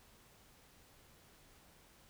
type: silence
effects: pink hiss -64 dBFS RMS until 2.09 s